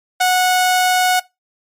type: tone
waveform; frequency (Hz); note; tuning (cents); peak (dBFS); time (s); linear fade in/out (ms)
sawtooth; 734; F#5; -14; -8; 0.2-1.2; 10
effects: noise-tail reverb RT60 0.2 s tail -20 dB re dry + MP3 64 kbps